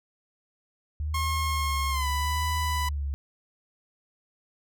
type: tone with vibrato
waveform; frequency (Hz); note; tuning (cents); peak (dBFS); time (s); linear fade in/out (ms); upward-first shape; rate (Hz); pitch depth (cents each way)
sine; 74.1; D2; +16; -27; 1-3.14; 0; sine; 0.81; 110
type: tone with pitch glide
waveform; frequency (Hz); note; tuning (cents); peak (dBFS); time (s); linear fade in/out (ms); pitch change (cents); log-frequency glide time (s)
sawtooth; 1077 to 993.3; C6 to B5; +50 to +10; -24; 1.14-2.89; 5; -140; 1.9-2.07
effects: none